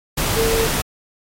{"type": "tone in noise", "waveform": "sine", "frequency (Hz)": 450.9, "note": "A4", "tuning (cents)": 42, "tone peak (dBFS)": -18, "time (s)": [0.36, 0.67], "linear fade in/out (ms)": 10, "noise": "pink", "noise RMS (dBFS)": -20, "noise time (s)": [0.17, 0.82], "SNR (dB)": -1, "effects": ["AAC 48 kbps"]}